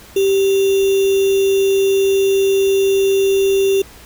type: tone with sample-and-hold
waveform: sine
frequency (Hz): 390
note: G4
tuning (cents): -9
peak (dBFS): -11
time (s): 0.16-3.82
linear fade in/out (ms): 5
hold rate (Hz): 3150
effects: added 60 Hz sine -46 dBFS peak until 4.05 s + pink hiss -41 dBFS RMS until 4.05 s